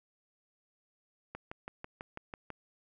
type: click train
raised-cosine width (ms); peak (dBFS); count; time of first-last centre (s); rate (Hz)
0.5; -26; 8; 1.35-2.503; 6.07
effects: none